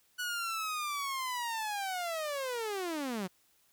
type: linear sweep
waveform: sawtooth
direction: down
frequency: 1480 to 174.61 Hz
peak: -30 dBFS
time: 0.18-3.28 s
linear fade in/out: 20 ms
effects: white hiss -69 dBFS RMS until 3.72 s